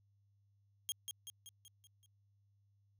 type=tone with echo; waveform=15% pulse; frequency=3242 Hz; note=G#7; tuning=42 cents flat; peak=-29 dBFS; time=0.89-0.92 s; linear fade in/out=0 ms; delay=190 ms; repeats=6; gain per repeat=-5 dB; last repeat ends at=2.06 s; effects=added 100 Hz sine -70 dBFS peak until 2.99 s